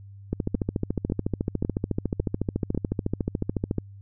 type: two click trains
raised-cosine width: 3 ms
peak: -13 / -12 dBFS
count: 5 / 49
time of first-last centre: 0.55-2.748 / 0.33-3.783 s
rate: 1.82 / 13.9 Hz
effects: added 99 Hz sine -42 dBFS peak until 4.01 s